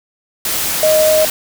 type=tone in noise; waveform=sine; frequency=622.3 Hz; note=D#5; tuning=in tune; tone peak=-9 dBFS; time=0.83-1.25 s; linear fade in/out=2 ms; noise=white; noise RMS=-18 dBFS; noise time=0.45-1.3 s; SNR=+6 dB; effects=none